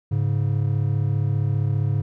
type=tone pair together; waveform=triangle; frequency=104.8 / 139.89 Hz; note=G#2 / C#3; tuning=+16 / +16 cents; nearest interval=perfect fourth; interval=500 cents; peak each=-19 / -21 dBFS; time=0.11-2.02 s; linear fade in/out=10 ms; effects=none